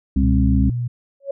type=harmonic tone; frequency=66.6 Hz; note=C2; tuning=31 cents sharp; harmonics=1 / 3 / 4; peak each=-16 / -19 / -20 dBFS; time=0.16-0.7 s; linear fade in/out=5 ms
type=tone; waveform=sine; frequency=121.1 Hz; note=B2; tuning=34 cents flat; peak=-20 dBFS; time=0.22-0.88 s; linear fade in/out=10 ms
type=tone with exponential growth; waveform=sine; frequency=554.4 Hz; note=C#5; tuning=in tune; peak=-18 dBFS; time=1.2-1.31 s; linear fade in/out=5 ms; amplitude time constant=22 ms
effects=none